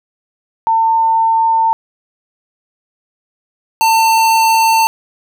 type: tone pair in turn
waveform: sine / square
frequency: 901 / 897.3 Hz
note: A5 / A5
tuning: +41 / +34 cents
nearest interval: unison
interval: 7 cents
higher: first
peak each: -9 dBFS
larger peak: neither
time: 0.67-1.73 / 3.81-4.87 s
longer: neither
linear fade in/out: 0 ms
effects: none